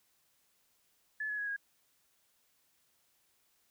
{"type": "tone with pitch steps", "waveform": "sine", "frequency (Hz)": [1725, 1695.4, 1666.2, 1637.6], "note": ["A6", "G#6", "G#6", "G#6"], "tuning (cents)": [-35, 35, 5, -25], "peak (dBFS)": -34, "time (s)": [1.2, 1.564], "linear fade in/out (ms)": 5, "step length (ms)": 91, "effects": ["white hiss -73 dBFS RMS until 3.7 s"]}